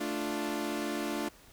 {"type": "chord", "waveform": "sawtooth", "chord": "D minor", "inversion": "second", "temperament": "equal", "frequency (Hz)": [220, 293.7, 349.2], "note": ["A3", "D4", "F4"], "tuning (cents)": [0, 0, 0], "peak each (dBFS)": [-34, -31, -33], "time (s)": [0, 1.29], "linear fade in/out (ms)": 10, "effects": ["pink hiss -57 dBFS RMS until 1.52 s"]}